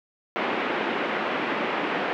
pink band-pass noise, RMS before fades -27 dBFS, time 0.36-2.13 s, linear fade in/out 0 ms, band 240 to 2700 Hz, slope 24 dB/octave, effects none

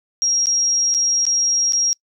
sine tone with dropouts, 5620 Hz, F8, 10 cents sharp, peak -15 dBFS, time 0.22-1.93 s, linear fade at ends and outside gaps 0 ms, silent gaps 0.458-0.469 / 0.941-0.947 / 1.253-1.266 / 1.723-1.733 s, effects noise-tail reverb RT60 0.1 s tail -26 dB re dry

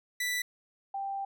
sawtooth / sine tone pair in turn, 1975.5 / 787.6 Hz, B6 / G5, 0 / +8 cents, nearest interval octave + major third, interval 1592 cents, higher first, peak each -26 / -32 dBFS, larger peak first, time 0.2-0.42 / 0.94-1.25 s, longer second, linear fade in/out 5 ms, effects none

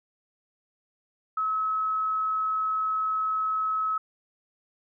sine tone, 1288 Hz, E6, 41 cents flat, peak -24 dBFS, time 1.37-3.98 s, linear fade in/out 5 ms, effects none

